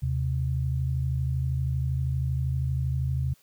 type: tone pair together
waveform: sine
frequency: 78.13 / 130.8 Hz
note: D#2 / C3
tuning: +8 / 0 cents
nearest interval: major sixth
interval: 892 cents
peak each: -28 / -26 dBFS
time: 0.02-3.34 s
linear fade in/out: 10 ms
effects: white hiss -62 dBFS RMS until 3.42 s